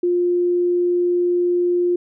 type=tone; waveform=sine; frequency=352.8 Hz; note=F4; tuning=18 cents sharp; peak=-15 dBFS; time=0.03-1.96 s; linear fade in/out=5 ms; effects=none